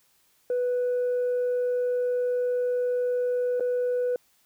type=tone with dropouts; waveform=sine; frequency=493.9 Hz; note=B4; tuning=in tune; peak=-21 dBFS; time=0.5-4.16 s; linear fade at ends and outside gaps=2 ms; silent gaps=3.598-3.606 s; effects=tanh soft clip ceiling -21 dBFS + white hiss -65 dBFS RMS until 4.45 s